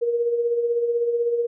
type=tone with tremolo; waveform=sine; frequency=472.4 Hz; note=A#4; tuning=23 cents sharp; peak=-17 dBFS; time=0.01-1.47 s; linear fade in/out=20 ms; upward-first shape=sine; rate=16 Hz; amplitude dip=50%; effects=none